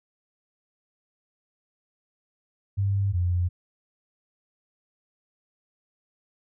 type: tone pair in turn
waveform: sine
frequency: 99 / 88.66 Hz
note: G2 / F2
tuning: +18 / +27 cents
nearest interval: major second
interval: 191 cents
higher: first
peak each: -21 dBFS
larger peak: neither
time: 2.77-3.13 / 3.13-3.49 s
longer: neither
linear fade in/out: 20 ms
effects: none